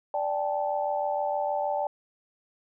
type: chord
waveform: sine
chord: D suspended fourth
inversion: none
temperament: equal with one note detuned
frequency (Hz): 587.3 / 784 / 870.4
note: D5 / G5 / A5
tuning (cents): 0 / 0 / -19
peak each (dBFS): -29 / -30 / -31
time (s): 0.14-1.87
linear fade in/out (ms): 2
effects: none